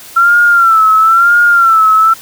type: tone with vibrato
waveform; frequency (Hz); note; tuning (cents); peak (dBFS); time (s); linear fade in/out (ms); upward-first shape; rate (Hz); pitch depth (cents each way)
sine; 1355; E6; +47; -4; 0.16-2.14; 10; sine; 1; 84
effects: white hiss -33 dBFS RMS until 2.21 s